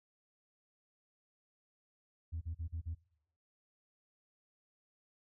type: tone bursts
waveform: sine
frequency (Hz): 82.41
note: E2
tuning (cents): 0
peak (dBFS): -35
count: 5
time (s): 2.32-2.95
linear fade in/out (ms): 20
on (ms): 94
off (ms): 40
effects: noise-tail reverb RT60 0.8 s tail -24 dB re dry + tanh soft clip ceiling -34 dBFS